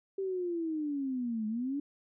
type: linear two-way sweep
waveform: sine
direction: down then up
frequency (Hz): 392 to 211.3 to 292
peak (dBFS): -31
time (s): 0.18-1.8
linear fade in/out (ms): 5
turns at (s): 1.47
effects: none